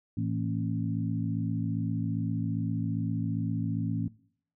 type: harmonic tone with a mistuned harmonic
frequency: 55 Hz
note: A1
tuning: in tune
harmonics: 2 / 3 / 4 / 5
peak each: -31 / -33 / -34 / -35 dBFS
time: 0.17-4.08 s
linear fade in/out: 5 ms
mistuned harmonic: 4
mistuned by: +58 cents
effects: noise-tail reverb RT60 0.6 s tail -21 dB re dry